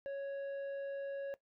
sine tone with tanh clipping, 554.4 Hz, C#5, in tune, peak -39 dBFS, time 0.06-1.34 s, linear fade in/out 0 ms, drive 7 dB, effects noise-tail reverb RT60 0.1 s tail -17 dB re dry

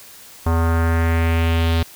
square tone with low-pass filter sweep, 82.7 Hz, E2, 6 cents sharp, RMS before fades -17 dBFS, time 0.46-1.83 s, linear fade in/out 5 ms, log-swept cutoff 1100 to 3900 Hz, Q 2.4, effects white hiss -42 dBFS RMS until 1.95 s

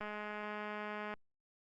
click train, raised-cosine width 0.5 ms, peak -28 dBFS, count 238, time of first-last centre 0.01-1.139 s, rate 210 Hz, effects Opus 24 kbps

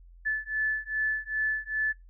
sine beating tone pair, 1737 / 1739.5 Hz, A6 / A6, -23 / -20 cents, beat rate 2.5 Hz, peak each -30 dBFS, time 0.25-1.93 s, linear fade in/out 20 ms, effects noise-tail reverb RT60 0.2 s tail -21 dB re dry + added 43 Hz sine -49 dBFS peak until 2.09 s

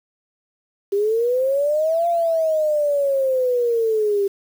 sine linear two-way sweep, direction up then down, 392 to 690 to 392 Hz, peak -16 dBFS, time 0.92-4.28 s, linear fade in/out 10 ms, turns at 2.08 s, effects 7-bit

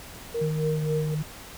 sine tone with tremolo, 465.7 Hz, A#4, 2 cents flat, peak -24 dBFS, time 0.34-1.15 s, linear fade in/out 10 ms, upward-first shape sine, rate 3.7 Hz, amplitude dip 80%
sine tone with pitch glide, 155.4 to 152.64 Hz, D#3 to D#3, -2 to -33 cents, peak -25 dBFS, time 0.41-1.23 s, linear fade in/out 10 ms, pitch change -31 cents, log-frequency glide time 0.75-0.82 s
effects pink hiss -43 dBFS RMS until 1.57 s

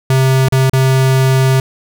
square tone with dropouts, 132.1 Hz, C3, 17 cents sharp, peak -9 dBFS, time 0.1-1.6 s, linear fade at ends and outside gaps 2 ms, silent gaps 0.486-0.523 / 0.697-0.732 s, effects none

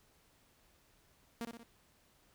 sawtooth tone with echo, 232.7 Hz, A#3, 3 cents flat, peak -34 dBFS, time 1.41-1.45 s, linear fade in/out 0 ms, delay 61 ms, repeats 3, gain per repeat -5 dB, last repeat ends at 1.633 s, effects pink hiss -69 dBFS RMS until 2.34 s

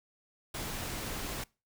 pink noise, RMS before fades -38 dBFS, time 0.54-1.44 s, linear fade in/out 5 ms, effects noise-tail reverb RT60 0.3 s tail -24 dB re dry

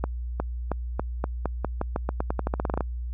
accelerating click train, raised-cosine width 1 ms, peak -12 dBFS, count 21, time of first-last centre 0.04-2.807 s, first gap 360 ms, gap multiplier 0.88, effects added 60 Hz sine -29 dBFS peak until 3.13 s

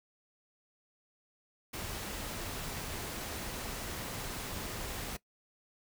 pink noise, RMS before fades -40 dBFS, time 1.73-5.17 s, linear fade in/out 10 ms, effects noise-tail reverb RT60 0.1 s tail -19 dB re dry

